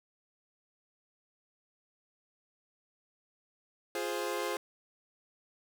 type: chord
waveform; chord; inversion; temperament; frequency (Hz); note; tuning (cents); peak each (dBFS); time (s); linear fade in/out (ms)
sawtooth; F minor; none; equal; 349.2 / 415.3 / 523.3; F4 / Ab4 / C5; 0 / 0 / 0; -34 / -33 / -33; 3.95-4.57; 2
effects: none